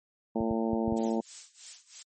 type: harmonic tone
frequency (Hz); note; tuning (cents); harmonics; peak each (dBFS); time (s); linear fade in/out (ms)
112.9; A2; +45; 2 / 3 / 4 / 5 / 6 / 7 / 8; -29 / -33 / -35 / -37 / -39 / -40 / -41; 0.35-1.21; 10
type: clicks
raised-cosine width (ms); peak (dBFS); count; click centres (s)
5; -22; 5; 0.406 / 0.509 / 0.732 / 0.878 / 0.923
type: noise with tremolo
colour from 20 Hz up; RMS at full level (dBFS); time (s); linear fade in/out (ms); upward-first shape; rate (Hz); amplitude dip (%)
violet; -35; 0.96-2.03; 10; sine; 3.1; 90
effects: high-pass 60 Hz 12 dB/octave + MP3 32 kbps